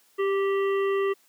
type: harmonic tone with a mistuned harmonic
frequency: 390 Hz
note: G4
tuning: 9 cents flat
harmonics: 1 / 3 / 5 / 7 / 8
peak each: -22 / -32 / -36 / -41 / -47 dBFS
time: 0.18-1.14 s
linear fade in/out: 20 ms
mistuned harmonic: 1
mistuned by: +16 cents
effects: white hiss -62 dBFS RMS until 1.28 s + high-pass 200 Hz 12 dB/octave